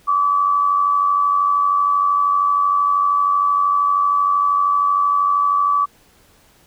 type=tone with amplitude modulation; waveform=sine; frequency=1149 Hz; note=D6; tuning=38 cents flat; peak=-11 dBFS; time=0.07-5.86 s; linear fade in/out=20 ms; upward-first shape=sine; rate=92.9 Hz; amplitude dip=50%; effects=pink hiss -53 dBFS RMS until 6.66 s